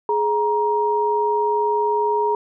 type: tone pair together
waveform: sine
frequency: 420 / 942.2 Hz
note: G#4 / A#5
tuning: +19 / +18 cents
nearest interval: octave + major second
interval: 1399 cents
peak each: -20 / -19 dBFS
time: 0.09-2.35 s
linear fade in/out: 2 ms
effects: none